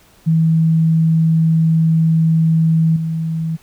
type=tone with level steps; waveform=sine; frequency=161.8 Hz; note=E3; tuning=32 cents flat; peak=-10 / -17 dBFS; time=0.26-3.57 s; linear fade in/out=20 ms; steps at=2.96 s; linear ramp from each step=5 ms; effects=pink hiss -50 dBFS RMS until 3.62 s